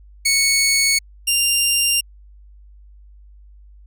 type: tone pair in turn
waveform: 15% pulse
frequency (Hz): 2214 / 2789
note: C#7 / F7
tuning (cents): -3 / -3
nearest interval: major third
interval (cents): 400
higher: second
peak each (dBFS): -8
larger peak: neither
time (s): 0.25-0.99 / 1.27-2.01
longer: neither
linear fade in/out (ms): 10
effects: added 50 Hz sine -42 dBFS peak until 3.86 s